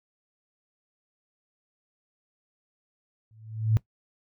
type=tone with exponential growth; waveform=sine; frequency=110 Hz; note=A2; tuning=in tune; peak=-16 dBFS; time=3.31-3.77 s; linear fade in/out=0 ms; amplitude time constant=100 ms; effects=noise-tail reverb RT60 0.1 s tail -19 dB re dry